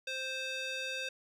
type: tone with band-pass filter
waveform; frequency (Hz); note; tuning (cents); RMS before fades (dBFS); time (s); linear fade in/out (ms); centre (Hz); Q
square; 523.3; C5; 0; -38; 0.07-1.09; 5; 3100; 1.6
effects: none